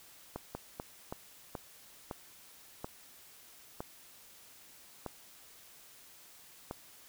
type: slowing click train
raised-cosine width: 1 ms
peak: -24 dBFS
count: 10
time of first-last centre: 0.36-6.711 s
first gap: 190 ms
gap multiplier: 1.31
effects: white hiss -57 dBFS RMS until 7.08 s